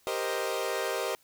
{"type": "chord", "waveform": "sawtooth", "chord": "C minor seventh", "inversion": "second", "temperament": "equal", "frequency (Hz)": [392, 466.2, 523.3, 622.3], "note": ["G4", "Bb4", "C5", "Eb5"], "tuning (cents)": [0, 0, 0, 0], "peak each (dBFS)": -31, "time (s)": [0.07, 1.15], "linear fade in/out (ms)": 0, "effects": ["white hiss -64 dBFS RMS until 1.23 s"]}